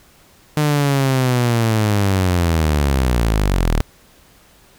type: linear sweep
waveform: sawtooth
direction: down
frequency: 152 to 36.71 Hz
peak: -10 dBFS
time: 0.57-3.81 s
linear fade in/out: 0 ms
effects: pink hiss -50 dBFS RMS until 4.78 s